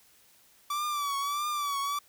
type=tone with vibrato; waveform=45% pulse; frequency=1157 Hz; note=D6; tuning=26 cents flat; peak=-29 dBFS; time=0.7-1.99 s; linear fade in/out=5 ms; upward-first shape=triangle; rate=1.6 Hz; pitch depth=79 cents each way; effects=white hiss -61 dBFS RMS until 2.08 s